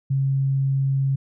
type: tone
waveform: sine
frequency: 135.9 Hz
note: C#3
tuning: 34 cents flat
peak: -18 dBFS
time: 0.1-1.16 s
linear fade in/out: 10 ms
effects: none